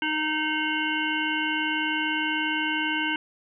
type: harmonic tone with a mistuned harmonic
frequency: 308.8 Hz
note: D#4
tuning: 13 cents flat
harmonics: 1 / 3 / 5 / 7 / 9 / 10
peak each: -30 / -32 / -29 / -32 / -31 / -34 dBFS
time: 0.02-3.16 s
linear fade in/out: 2 ms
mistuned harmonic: 10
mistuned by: -42 cents
effects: none